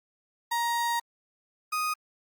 35% pulse tone pair in turn, 940 / 1245.7 Hz, A#5 / D#6, +14 / +2 cents, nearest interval perfect fourth, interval 488 cents, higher second, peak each -24 / -25 dBFS, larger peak first, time 0.51-1 / 1.72-1.94 s, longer first, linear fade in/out 10 ms, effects Opus 48 kbps

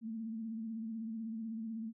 sine tone with vibrato, 223.7 Hz, A3, 29 cents sharp, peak -38 dBFS, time 0.01-1.93 s, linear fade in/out 50 ms, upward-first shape sine, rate 16 Hz, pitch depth 50 cents each way, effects none

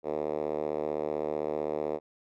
5% pulse tone with band-pass filter, 75.7 Hz, D#2, 47 cents flat, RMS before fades -32 dBFS, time 0.03-2 s, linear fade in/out 50 ms, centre 470 Hz, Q 2.3, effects none

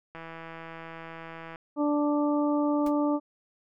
click train, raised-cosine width 0.5 ms, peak -27 dBFS, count 232, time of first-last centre 0.15-1.559 s, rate 164 Hz
harmonic tone, 293.7 Hz, D4, in tune, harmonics 1 / 2 / 3 / 4, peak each -24 / -30 / -34 / -36 dBFS, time 1.76-3.2 s, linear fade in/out 50 ms
pink noise with exponential decay, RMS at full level -37 dBFS, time 2.86-2.93 s, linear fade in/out 5 ms, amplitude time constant 15 ms
effects none

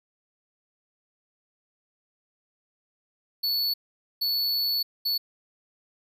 square tone bursts at uneven times, 4435 Hz, C#8, in tune, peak -24 dBFS, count 3, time 3.43-3.74 / 4.21-4.83 / 5.05-5.18 s, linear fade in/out 10 ms, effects none

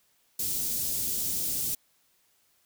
white band-stop noise, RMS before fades -30 dBFS, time 0.39-1.75 s, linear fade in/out 5 ms, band 310 to 5700 Hz, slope 12 dB/octave, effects white hiss -68 dBFS RMS until 2.65 s

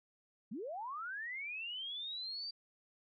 sine linear sweep, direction up, 177 to 4699 Hz, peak -40 dBFS, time 0.51-2.51 s, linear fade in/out 10 ms, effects none

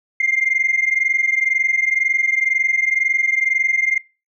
sine tone pair together, 2093 / 2115 Hz, C7 / C7, 0 / +18 cents, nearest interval unison, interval 18 cents, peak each -17 dBFS, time 0.2-3.98 s, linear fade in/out 5 ms, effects noise-tail reverb RT60 0.3 s tail -21 dB re dry + tanh soft clip ceiling -9 dBFS

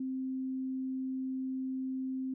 sine tone, 261.6 Hz, C4, in tune, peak -33 dBFS, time 0-2.34 s, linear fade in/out 5 ms, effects none

